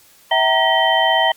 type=tone cluster; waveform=sine; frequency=651 / 766 / 928 / 1915 / 3098 Hz; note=E5 / G5 / A#5 / A#6 / G7; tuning=-22 / -40 / -8 / +46 / -21 cents; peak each=-19 dBFS; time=0.31-1.32 s; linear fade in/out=5 ms; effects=white hiss -50 dBFS RMS until 1.36 s + Opus 48 kbps